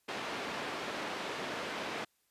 pink band-pass noise, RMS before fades -39 dBFS, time 0.08-2.05 s, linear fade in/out 10 ms, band 300 to 3400 Hz, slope 12 dB/octave, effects white hiss -75 dBFS RMS until 2.3 s + resampled to 32000 Hz

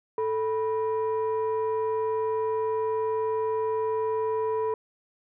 sine tone pair together, 440 / 980.9 Hz, A4 / B5, 0 / -12 cents, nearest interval octave + major second, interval 1388 cents, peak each -24 / -29 dBFS, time 0.18-4.74 s, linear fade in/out 2 ms, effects tanh soft clip ceiling -20 dBFS

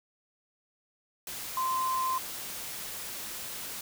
sine tone in noise, 1039 Hz, C6, 12 cents flat, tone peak -27 dBFS, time 1.57-2.18 s, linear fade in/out 2 ms, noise white, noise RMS -39 dBFS, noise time 1.27-3.81 s, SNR +9 dB, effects none

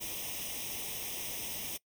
white noise with comb filter, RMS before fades -39 dBFS, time 0-1.78 s, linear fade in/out 20 ms, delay 0.34 ms, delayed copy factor +0.8, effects noise-tail reverb RT60 0.1 s tail -22 dB re dry

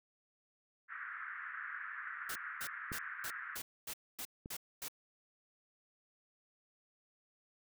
white band-pass noise, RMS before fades -45 dBFS, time 0.88-3.59 s, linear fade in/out 50 ms, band 1300 to 1800 Hz, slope 48 dB/octave
white noise bursts, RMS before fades -43 dBFS, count 9, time 2.29-4.884 s, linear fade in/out 5 ms, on 66 ms, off 250 ms
clicks, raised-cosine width 3 ms, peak -30 / -33 dBFS, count 2, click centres 2.918 / 4.459 s
effects none

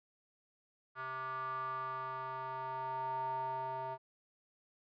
square tone with band-pass filter sweep, 130.81 Hz, C3, in tune, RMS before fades -40 dBFS, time 0.95-3.98 s, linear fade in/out 50 ms, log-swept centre 1300 to 820 Hz, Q 7.7, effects resampled to 11025 Hz

